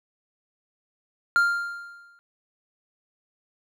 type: tone with exponential decay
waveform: triangle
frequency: 1396.9 Hz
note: F6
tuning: in tune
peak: -13 dBFS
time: 1.36-2.19 s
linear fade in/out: 0 ms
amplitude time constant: 180 ms
effects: none